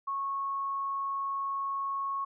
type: tone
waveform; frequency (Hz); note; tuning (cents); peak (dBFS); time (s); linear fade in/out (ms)
sine; 1100; C#6; -14; -30; 0.07-2.25; 10
effects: none